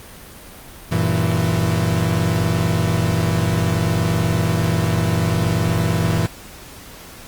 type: chord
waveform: 40% pulse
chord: E diminished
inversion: first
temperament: equal with one note detuned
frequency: 95.93 / 116.54 / 164.81 Hz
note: G2 / Bb2 / E3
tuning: -37 / 0 / 0 cents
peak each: -21 / -20 / -19 dBFS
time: 0.91-6.27 s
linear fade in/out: 10 ms
effects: pink hiss -39 dBFS RMS until 7.27 s + Opus 32 kbps